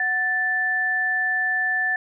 sine tone pair together, 740 / 1760 Hz, F#5 / A6, 0 / 0 cents, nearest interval octave + minor third, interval 1500 cents, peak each -30 / -20 dBFS, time 0-1.96 s, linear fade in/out 2 ms, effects none

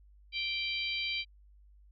harmonic tone, 783 Hz, G5, 2 cents flat, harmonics 3 / 4 / 5 / 6, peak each -35 / -37 / -39 / -41 dBFS, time 0.32-1.25 s, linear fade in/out 50 ms, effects added 50 Hz sine -56 dBFS peak until 1.91 s

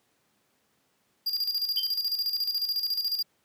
square tone with tremolo, 4807 Hz, D8, 39 cents sharp, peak -25 dBFS, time 1.26-3.23 s, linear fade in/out 10 ms, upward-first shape square, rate 14 Hz, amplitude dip 60%
sine tone with exponential decay, 3127 Hz, G7, 5 cents flat, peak -25 dBFS, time 1.77-1.96 s, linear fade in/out 2 ms, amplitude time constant 41 ms
effects pink hiss -70 dBFS RMS until 3.44 s + high-pass 150 Hz 12 dB/octave

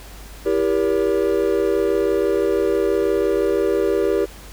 triangle chord, E diminished seventh, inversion none, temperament just, 329.6 / 395.6 / 474.7 / 569.6 Hz, E4 / G4 / Bb4 / Db5, 0 / +16 / +31 / +47 cents, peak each -22 / -17 / -20 / -23 dBFS, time 0.45-4.26 s, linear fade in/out 20 ms, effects added 50 Hz sine -38 dBFS peak until 4.52 s + pink hiss -42 dBFS RMS until 4.52 s

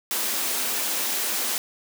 white high-pass noise, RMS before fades -26 dBFS, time 0.11-1.58 s, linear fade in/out 0 ms, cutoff 200 Hz, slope 96 dB/octave, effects none

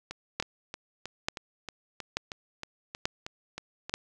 two click trains, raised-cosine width 0.2 ms, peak -20 / -10 dBFS, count 13 / 5, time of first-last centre 0.11-3.895 / 0.4-3.94 s, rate 3.17 / 1.13 Hz, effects none

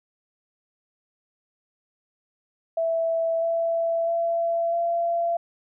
sine tone with pitch steps, 659.3 / 666.6 / 673.9 / 681.4 Hz, E5 / E5 / E5 / F5, 0 / +19 / +38 / -43 cents, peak -21 dBFS, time 2.77-5.37 s, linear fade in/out 5 ms, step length 650 ms, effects none

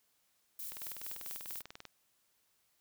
violet noise with tremolo, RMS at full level -43 dBFS, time 0.59-1.62 s, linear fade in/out 5 ms, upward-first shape square, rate 4.5 Hz, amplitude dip 40%
click train, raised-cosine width 0.2 ms, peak -29 dBFS, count 24, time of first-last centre 0.72-1.853 s, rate 20.3 Hz
effects white hiss -75 dBFS RMS until 2.8 s

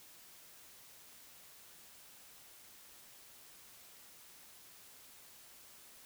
silence, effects white hiss -58 dBFS RMS until 6.05 s

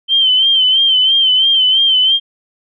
sine tone with vibrato, 3104 Hz, G7, 18 cents flat, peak -8 dBFS, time 0.08-2.2 s, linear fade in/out 50 ms, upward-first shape sine, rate 3 Hz, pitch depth 58 cents each way, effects none

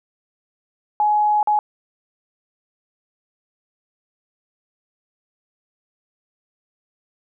sine tone with dropouts, 841 Hz, G#5, 22 cents sharp, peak -14 dBFS, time 1-1.59 s, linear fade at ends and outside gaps 1 ms, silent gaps 1.429-1.473 s, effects none

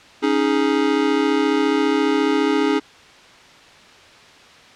square chord, C# suspended second, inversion none, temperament just, 277.2 / 311.8 / 415.8 Hz, C#4 / D#4 / G#4, 0 / +4 / +2 cents, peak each -21 dBFS, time 0.22-2.8 s, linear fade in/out 20 ms, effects white hiss -45 dBFS RMS until 4.75 s + low-pass 4000 Hz 12 dB/octave

